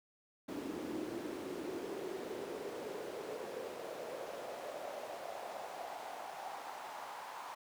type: noise with high-pass filter sweep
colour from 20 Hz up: brown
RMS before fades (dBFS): -44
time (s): 0.48-7.55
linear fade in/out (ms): 10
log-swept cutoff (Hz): 290 to 930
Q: 3.7
effects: none